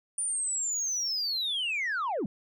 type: linear sweep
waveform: sine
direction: down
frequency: 9397 to 160 Hz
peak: -26 dBFS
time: 0.18-2.26 s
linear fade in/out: 2 ms
effects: tanh soft clip ceiling -26 dBFS